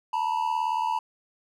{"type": "tone pair together", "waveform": "triangle", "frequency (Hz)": [889, 967], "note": ["A5", "B5"], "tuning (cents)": [18, -37], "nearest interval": "minor second", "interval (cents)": 145, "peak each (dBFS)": -25, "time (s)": [0.13, 0.99], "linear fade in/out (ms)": 5, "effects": []}